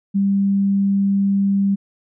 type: tone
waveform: sine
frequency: 197.7 Hz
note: G3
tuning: 15 cents sharp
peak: -14 dBFS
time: 0.14-1.76 s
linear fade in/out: 20 ms
effects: none